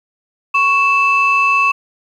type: tone pair together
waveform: sine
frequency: 1108.7 / 2637 Hz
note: C#6 / E7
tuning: 0 / 0 cents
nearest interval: octave + minor third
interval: 1500 cents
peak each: -12 dBFS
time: 0.54-1.72 s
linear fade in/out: 10 ms
effects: tanh soft clip ceiling -4 dBFS + 8-bit